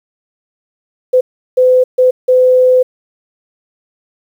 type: tone bursts at uneven times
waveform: sine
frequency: 508 Hz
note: B4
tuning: 49 cents sharp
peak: -5 dBFS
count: 4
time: 1.13-1.21 / 1.57-1.84 / 1.98-2.11 / 2.28-2.83 s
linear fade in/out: 10 ms
effects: 7-bit